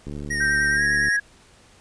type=click train; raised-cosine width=3 ms; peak=-21 dBFS; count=75; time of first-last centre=0.07-1.084 s; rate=73 Hz
type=tone with vibrato; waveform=square; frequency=1864.7 Hz; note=A#6; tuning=in tune; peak=-24 dBFS; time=0.3-1.17 s; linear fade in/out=10 ms; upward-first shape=sine; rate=9.8 Hz; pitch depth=29 cents each way
type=tone with pitch glide; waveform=sine; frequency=1568 to 1657.4 Hz; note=G6 to G#6; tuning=0 to -4 cents; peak=-19 dBFS; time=0.4-1.2 s; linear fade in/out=10 ms; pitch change=+96 cents; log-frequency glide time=0.73-0.82 s
effects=pink hiss -53 dBFS RMS until 1.8 s + resampled to 22050 Hz